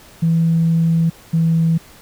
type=tone pair in turn; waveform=sine; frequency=164.9 / 163.99 Hz; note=E3 / E3; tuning=+1 / -9 cents; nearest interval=unison; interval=10 cents; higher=first; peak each=-11 dBFS; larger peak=neither; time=0.22-1.1 / 1.33-1.78 s; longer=first; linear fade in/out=10 ms; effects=tanh soft clip ceiling -7 dBFS + pink hiss -44 dBFS RMS until 2.01 s